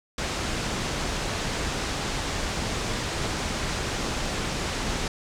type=low-pass noise; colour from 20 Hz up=pink; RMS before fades=-29 dBFS; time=0.18-5.08 s; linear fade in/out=2 ms; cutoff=7700 Hz; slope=24 dB/octave; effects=none